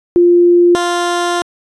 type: tone pair in turn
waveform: sine / 15% pulse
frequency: 349.2 / 349.2 Hz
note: F4 / F4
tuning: 0 / 0 cents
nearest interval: unison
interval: 0 cents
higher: neither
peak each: -5 / -7 dBFS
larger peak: first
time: 0.16-0.75 / 0.75-1.42 s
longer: second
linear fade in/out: 0 ms
effects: resampled to 22050 Hz